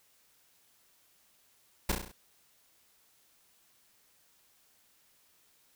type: noise with echo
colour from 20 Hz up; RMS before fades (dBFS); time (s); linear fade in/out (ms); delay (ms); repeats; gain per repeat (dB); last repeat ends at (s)
pink; -28; 1.89-1.92; 5; 33; 6; -4; 2.118
effects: white hiss -67 dBFS RMS until 5.75 s